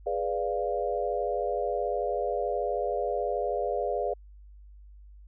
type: chord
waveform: sine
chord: G# diminished seventh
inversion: none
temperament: equal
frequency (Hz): 415.3 / 493.9 / 587.3 / 698.5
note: G#4 / B4 / D5 / F5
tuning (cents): 0 / 0 / 0 / 0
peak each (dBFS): -32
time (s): 0.06-4.14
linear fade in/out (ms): 10
effects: added 50 Hz sine -47 dBFS peak until 5.27 s